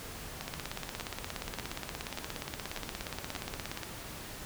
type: two click trains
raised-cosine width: 0.2 ms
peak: -19 / -19 dBFS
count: 6 / 58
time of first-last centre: 0.41-3.351 / 0.48-3.833 s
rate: 1.7 / 17 Hz
effects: pink hiss -44 dBFS RMS until 4.45 s